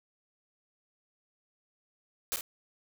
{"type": "noise with echo", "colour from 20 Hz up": "white", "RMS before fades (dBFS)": -32, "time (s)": [2.32, 2.36], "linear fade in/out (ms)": 0, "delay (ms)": 49, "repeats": 1, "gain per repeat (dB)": -7, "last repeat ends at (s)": 2.409, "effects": []}